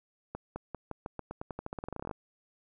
accelerating click train, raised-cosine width 1 ms, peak -23 dBFS, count 23, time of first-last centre 0.35-2.112 s, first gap 210 ms, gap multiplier 0.89, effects none

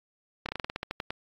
slowing click train, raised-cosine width 0.3 ms, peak -16 dBFS, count 12, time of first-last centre 0.46-1.105 s, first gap 28 ms, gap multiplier 1.14, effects AAC 64 kbps

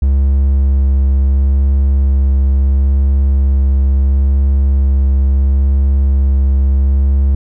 triangle tone with vibrato, 68 Hz, C#2, 33 cents flat, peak -6 dBFS, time 0.02-7.35 s, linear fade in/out 5 ms, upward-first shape sine, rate 0.73 Hz, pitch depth 12 cents each way, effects none

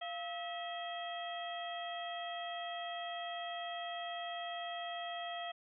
harmonic tone with a mistuned harmonic, 647 Hz, E5, 32 cents flat, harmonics 1 / 2 / 3 / 4 / 5, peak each -41 / -49 / -48 / -53 / -46 dBFS, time 0.01-5.52 s, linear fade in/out 10 ms, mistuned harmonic 1, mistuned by +120 cents, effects none

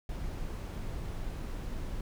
brown noise, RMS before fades -37 dBFS, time 0.09-2.01 s, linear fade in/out 2 ms, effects none

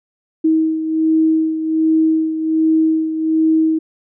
sine beating tone pair, 318.1 / 319.4 Hz, D#4 / D#4, +38 / +45 cents, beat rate 1.3 Hz, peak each -13 / -20 dBFS, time 0.44-3.79 s, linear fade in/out 10 ms, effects none

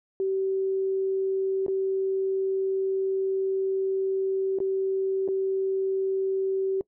sine tone with dropouts, 384.3 Hz, G4, 34 cents flat, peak -23 dBFS, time 0.2-6.81 s, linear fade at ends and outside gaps 1 ms, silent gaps 1.664-1.681 / 4.587-4.602 / 5.278-5.286 s, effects noise-tail reverb RT60 0.1 s tail -22 dB re dry

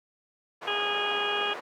white band-pass noise, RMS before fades -39 dBFS, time 0.61-1.61 s, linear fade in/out 20 ms, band 380 to 1200 Hz, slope 12 dB/octave
harmonic tone, 411.2 Hz, G#4, 17 cents flat, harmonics 1 / 2 / 3 / 4 / 6 / 7 / 8, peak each -34 / -34 / -34 / -34 / -34 / -34 / -34 dBFS, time 0.67-1.54 s, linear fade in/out 10 ms
effects none

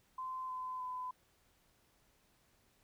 sine tone with pitch steps, 1032 / 1020.1 / 1008.4 Hz, C6 / C6 / B5, -24 / -44 / +36 cents, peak -39 dBFS, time 0.18-1.11 s, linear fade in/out 5 ms, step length 310 ms, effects pink hiss -72 dBFS RMS until 2.83 s

